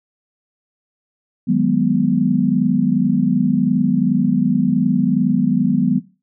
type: chord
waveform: sine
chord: G# minor seventh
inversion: second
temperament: equal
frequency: 155.56 / 185 / 207.7 / 246.9 Hz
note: D#3 / F#3 / G#3 / B3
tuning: 0 / 0 / 0 / 0 cents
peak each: -22 / -17 / -19 / -17 dBFS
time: 1.47-6 s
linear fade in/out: 20 ms
effects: noise-tail reverb RT60 0.3 s tail -17 dB re dry